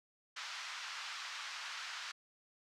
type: band-pass noise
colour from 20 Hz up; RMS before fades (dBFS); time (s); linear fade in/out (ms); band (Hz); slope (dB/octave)
pink; -45; 0.36-2.12; 10; 1100 to 5800; 24
effects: none